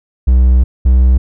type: tone pair in turn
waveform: triangle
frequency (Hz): 62.8 / 63.27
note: B1 / B1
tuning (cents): +30 / +43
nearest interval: unison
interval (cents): 13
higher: second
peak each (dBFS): -3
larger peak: neither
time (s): 0.27-0.64 / 0.85-1.18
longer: first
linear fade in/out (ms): 10
effects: none